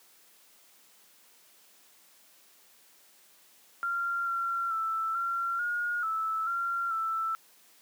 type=tone with pitch steps; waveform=sine; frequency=1384 / 1369 / 1325 / 1371 / 1432 / 1312 / 1377 / 1326 Hz; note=F6 / F6 / E6 / F6 / F6 / E6 / F6 / E6; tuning=-16 / -35 / +9 / -32 / +43 / -9 / -25 / +10 cents; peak=-28 dBFS; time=3.83-7.35 s; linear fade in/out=0 ms; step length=440 ms; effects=white hiss -60 dBFS RMS until 7.81 s + high-pass 200 Hz 12 dB/octave